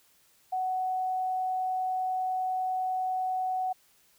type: tone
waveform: sine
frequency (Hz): 745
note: F#5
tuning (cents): +12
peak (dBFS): -27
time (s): 0.52-3.73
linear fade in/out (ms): 10
effects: white hiss -64 dBFS RMS until 4.18 s